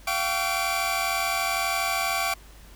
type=tone cluster; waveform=sawtooth; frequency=687 / 769 / 1133 / 2359 Hz; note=F5 / G5 / C#6 / D7; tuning=-29 / -33 / +37 / +7 cents; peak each=-26 dBFS; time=0.07-2.34 s; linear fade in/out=5 ms; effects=added 50 Hz sine -47 dBFS peak until 2.75 s + pink hiss -52 dBFS RMS until 2.75 s